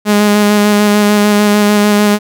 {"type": "tone with vibrato", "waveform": "sawtooth", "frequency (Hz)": 207.5, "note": "G#3", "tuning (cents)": -1, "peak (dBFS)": -3, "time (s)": [0.05, 2.19], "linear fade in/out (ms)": 50, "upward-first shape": "square", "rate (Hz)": 6.7, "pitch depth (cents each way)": 13, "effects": []}